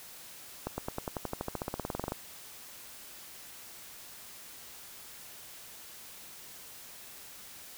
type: accelerating click train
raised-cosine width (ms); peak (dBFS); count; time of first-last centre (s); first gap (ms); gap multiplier
1; -19; 22; 0.67-2.121; 110; 0.95
effects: white hiss -49 dBFS RMS until 7.77 s